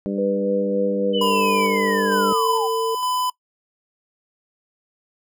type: harmonic tone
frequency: 99.5 Hz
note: G2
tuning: 26 cents sharp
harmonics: 2 / 3 / 4 / 5 / 6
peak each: -24 / -28 / -30 / -32 / -34 dBFS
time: 0.06-2.33 s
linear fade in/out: 0 ms
type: tone with pitch glide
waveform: sine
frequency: 493.9 to 450.3 Hz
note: B4 to A4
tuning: 0 to +40 cents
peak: -20 dBFS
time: 0.18-2.95 s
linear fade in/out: 5 ms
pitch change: -160 cents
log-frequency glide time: 1.07-1.37 s
type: linear sweep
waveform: sine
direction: down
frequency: 3045 to 740 Hz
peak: -24 dBFS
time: 1.13-2.68 s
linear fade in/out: 20 ms
type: tone with tremolo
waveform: square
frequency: 1004 Hz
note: B5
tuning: 28 cents sharp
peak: -21 dBFS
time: 1.21-3.3 s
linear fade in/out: 5 ms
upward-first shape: square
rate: 1.1 Hz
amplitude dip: 35%
effects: noise-tail reverb RT60 0.1 s tail -21 dB re dry